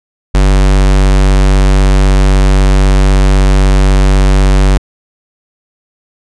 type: tone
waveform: square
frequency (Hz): 48.08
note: G1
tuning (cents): -33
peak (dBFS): -5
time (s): 0.34-4.78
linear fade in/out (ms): 10
effects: resampled to 22050 Hz